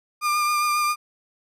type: tone with vibrato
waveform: 35% pulse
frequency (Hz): 1202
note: D6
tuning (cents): +40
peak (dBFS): -18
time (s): 0.21-0.96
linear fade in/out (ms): 50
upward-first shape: triangle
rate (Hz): 7.4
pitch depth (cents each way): 23
effects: resampled to 32000 Hz